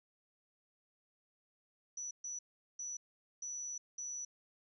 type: tone bursts at uneven times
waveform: sine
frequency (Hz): 5920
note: F#8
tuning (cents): 0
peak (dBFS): -40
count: 5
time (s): 1.97-2.11 / 2.24-2.39 / 2.79-2.97 / 3.42-3.78 / 3.98-4.25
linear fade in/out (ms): 5
effects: none